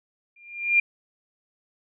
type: tone with exponential growth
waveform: sine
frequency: 2398 Hz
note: D7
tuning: 36 cents sharp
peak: -13 dBFS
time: 0.36-0.8 s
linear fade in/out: 5 ms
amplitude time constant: 95 ms
effects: none